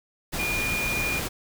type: tone in noise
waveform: sine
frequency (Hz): 2426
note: D#7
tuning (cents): -44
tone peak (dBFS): -26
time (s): 0.38-1.2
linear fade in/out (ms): 20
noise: pink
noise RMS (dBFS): -30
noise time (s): 0.32-1.29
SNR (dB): +1
effects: none